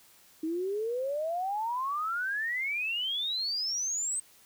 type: exponential sweep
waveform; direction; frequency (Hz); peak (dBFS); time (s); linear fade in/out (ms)
sine; up; 311.1 to 8372; -29; 0.43-4.2; 5
effects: white hiss -59 dBFS RMS until 4.45 s